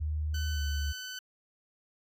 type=tone with pitch glide; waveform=sine; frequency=76.5 to 72.58 Hz; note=D#2 to D2; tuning=-29 to -20 cents; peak=-29 dBFS; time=0-0.93 s; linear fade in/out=20 ms; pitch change=-91 cents; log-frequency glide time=0.54-0.61 s
type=tone; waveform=15% pulse; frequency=1510 Hz; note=F#6; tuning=35 cents sharp; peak=-32 dBFS; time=0.34-1.19 s; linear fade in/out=5 ms
effects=AAC 48 kbps